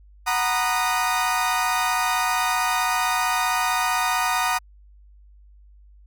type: chord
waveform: 30% pulse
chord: B major seventh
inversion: second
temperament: equal with one note detuned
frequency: 740 / 932.3 / 987.8 / 1232.3 Hz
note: F#5 / A#5 / B5 / D#6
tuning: 0 / 0 / 0 / -17 cents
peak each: -23 / -23 / -27 / -22 dBFS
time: 0.26-4.59 s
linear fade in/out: 20 ms
effects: added 50 Hz sine -47 dBFS peak until 6.06 s